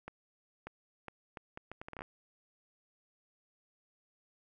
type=accelerating click train; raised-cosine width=0.5 ms; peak=-28 dBFS; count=13; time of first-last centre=0.08-2.019 s; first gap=590 ms; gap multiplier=0.7; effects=none